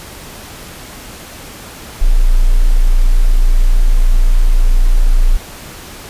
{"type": "tone", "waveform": "sine", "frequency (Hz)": 29.14, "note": "A#0", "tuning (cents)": 0, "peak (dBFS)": -5, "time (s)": [2.01, 5.37], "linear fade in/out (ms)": 10, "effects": ["pink hiss -32 dBFS RMS until 6.09 s", "resampled to 32000 Hz"]}